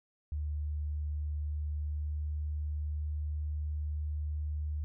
sine tone with pitch glide, 74.7 to 75.26 Hz, D2 to D2, +30 to +43 cents, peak -32 dBFS, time 0.32-4.84 s, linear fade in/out 0 ms, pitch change +13 cents, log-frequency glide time 1.32-3.19 s, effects none

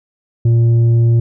sine tone with tanh clipping, 116.54 Hz, A#2, in tune, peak -9 dBFS, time 0.45-1.2 s, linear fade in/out 5 ms, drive 5 dB, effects none

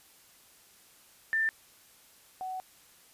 sine tone pair in turn, 1785 / 748.4 Hz, A6 / F#5, +24 / +20 cents, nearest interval octave + minor third, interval 1504 cents, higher first, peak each -25 / -34 dBFS, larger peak first, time 1.33-1.49 / 2.41-2.6 s, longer second, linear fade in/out 0 ms, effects white hiss -59 dBFS RMS until 3.13 s + resampled to 32000 Hz

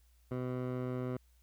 15% pulse tone with low-pass filter, 126.4 Hz, B2, 41 cents sharp, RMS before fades -37 dBFS, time 0.31-1.17 s, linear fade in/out 5 ms, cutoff 1300 Hz, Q 0.57, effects added 60 Hz sine -63 dBFS peak until 1.42 s + white hiss -74 dBFS RMS until 1.42 s

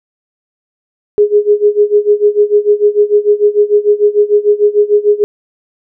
sine tone with tremolo, 415.3 Hz, G#4, in tune, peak -3 dBFS, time 1.18-5.24 s, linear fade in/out 0 ms, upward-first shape sine, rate 6.7 Hz, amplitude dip 90%, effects none

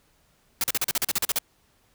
white noise bursts, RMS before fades -24 dBFS, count 12, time 0.61-1.387 s, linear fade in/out 2 ms, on 29 ms, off 39 ms, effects pink hiss -64 dBFS RMS until 1.94 s

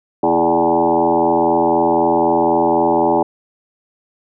sine tone with frequency modulation, 587.3 Hz, D5, in tune, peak -11 dBFS, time 0.23-3.23 s, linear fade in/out 5 ms, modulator 83.9 Hz, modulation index 3.9, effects none

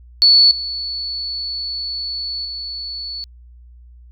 sine tone with level steps, 4435 Hz, C#8, in tune, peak -7 / -22 / -25 dBFS, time 0.22-3.24 s, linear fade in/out 0 ms, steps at 0.51 / 2.45 s, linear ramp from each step 2 ms, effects added 60 Hz sine -40 dBFS peak until 4.11 s

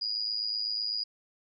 sine tone with amplitude modulation, 4887 Hz, D#8, 32 cents flat, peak -26 dBFS, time 0.01-1.04 s, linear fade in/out 10 ms, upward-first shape sine, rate 108 Hz, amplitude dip 70%, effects none

